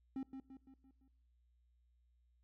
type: tone with echo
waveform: triangle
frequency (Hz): 266.5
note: C4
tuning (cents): +32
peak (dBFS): -37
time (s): 0.16-0.23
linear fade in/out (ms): 2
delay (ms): 170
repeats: 5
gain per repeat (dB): -6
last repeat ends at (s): 1.08
effects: noise-tail reverb RT60 0.9 s tail -22 dB re dry + added 60 Hz sine -70 dBFS peak until 2.43 s